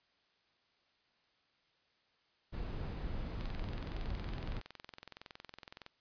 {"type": "noise", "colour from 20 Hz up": "brown", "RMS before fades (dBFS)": -40, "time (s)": [2.52, 4.61], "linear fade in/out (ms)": 20}
{"type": "click train", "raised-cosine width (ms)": 0.2, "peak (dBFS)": -30, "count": 54, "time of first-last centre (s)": [3.41, 5.864], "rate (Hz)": 21.6}
{"effects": ["white hiss -74 dBFS RMS until 6 s", "resampled to 11025 Hz"]}